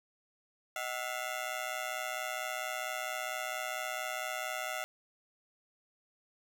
15% pulse ring-modulated tone, 689 Hz, F5, 24 cents flat, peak -26 dBFS, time 0.76-4.84 s, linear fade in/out 0 ms, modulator 62.2 Hz, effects none

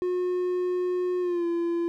triangle tone with pitch glide, 361.1 to 340.8 Hz, F#4 to F4, -42 to -42 cents, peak -22 dBFS, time 0.02-1.88 s, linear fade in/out 0 ms, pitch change -100 cents, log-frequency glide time 1.2-1.46 s, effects none

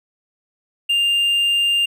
triangle tone, 2800 Hz, F7, 4 cents sharp, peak -13 dBFS, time 0.89-1.86 s, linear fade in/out 10 ms, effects none

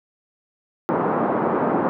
pink band-pass noise, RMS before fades -21 dBFS, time 0.89-1.89 s, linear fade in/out 0 ms, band 190 to 1200 Hz, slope 24 dB/octave, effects none

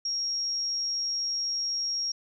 sine tone, 5588 Hz, F8, in tune, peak -27 dBFS, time 0.05-2.12 s, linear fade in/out 5 ms, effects none

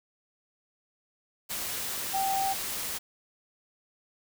sine tone in noise, 777 Hz, G5, 16 cents flat, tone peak -26 dBFS, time 2.13-2.54 s, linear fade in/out 20 ms, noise white, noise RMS -34 dBFS, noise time 1.49-2.99 s, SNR +5 dB, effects none

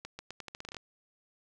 accelerating click train, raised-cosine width 0.2 ms, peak -24 dBFS, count 12, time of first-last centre 0.05-0.767 s, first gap 140 ms, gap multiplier 0.83, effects none

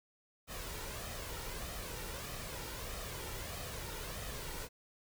pink noise with flanger, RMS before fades -43 dBFS, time 0.47-4.69 s, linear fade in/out 50 ms, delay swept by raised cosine 1.6 to 2.17 ms, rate 1.6 Hz, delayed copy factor +0.5, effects none

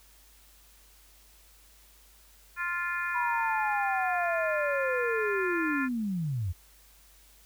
harmonic tone, 349.2 Hz, F4, in tune, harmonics 3 / 4 / 5 / 6 / 7, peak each -37 / -33 / -33 / -44 / -38 dBFS, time 2.56-5.89 s, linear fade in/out 50 ms
sine linear sweep, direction down, 987.8 to 80.1 Hz, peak -28 dBFS, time 3.14-6.53 s, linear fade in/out 20 ms
effects added 50 Hz sine -59 dBFS peak until 7.45 s + white hiss -59 dBFS RMS until 7.45 s

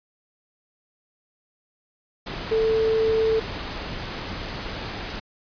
sine tone in noise, 443.4 Hz, A4, 13 cents sharp, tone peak -18 dBFS, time 2.51-3.4 s, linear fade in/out 10 ms, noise pink, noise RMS -32 dBFS, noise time 2.26-5.2 s, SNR +11 dB, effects resampled to 11025 Hz

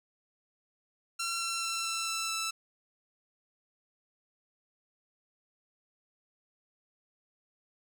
10% pulse tone with pitch steps, 1361 / 1353.2 / 1345.4 / 1337.6 / 1329.9 / 1322.3 Hz, F6 / E6 / E6 / E6 / E6 / E6, -45 / +45 / +35 / +25 / +15 / +5 cents, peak -23 dBFS, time 1.19-2.51 s, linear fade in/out 10 ms, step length 220 ms, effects none

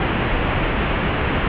pink low-pass noise, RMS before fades -20 dBFS, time 0-1.48 s, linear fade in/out 2 ms, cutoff 3000 Hz, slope 48 dB/octave, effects none

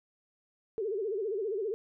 sine tone with vibrato, 415.3 Hz, G#4, in tune, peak -30 dBFS, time 0.78-1.74 s, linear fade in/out 0 ms, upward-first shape sine, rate 15 Hz, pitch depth 170 cents each way, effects none

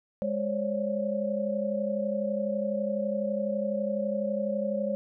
sine tone cluster, 207.2 / 537 / 569 Hz, G#3 / C5 / C#5, -4 / +45 / +45 cents, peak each -31 dBFS, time 0.22-4.95 s, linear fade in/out 0 ms, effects none

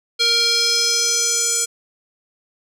square tone with band-pass filter sweep, 466.9 Hz, A#4, 3 cents sharp, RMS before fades -18 dBFS, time 0.19-1.66 s, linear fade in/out 20 ms, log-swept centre 4000 to 7600 Hz, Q 3.7, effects none

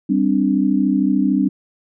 sine chord, G suspended fourth, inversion none, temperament equal with one note detuned, 196 / 260.3 / 293.7 Hz, G3 / C4 / D4, 0 / -9 / 0 cents, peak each -18 dBFS, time 0.09-1.49 s, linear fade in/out 10 ms, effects none

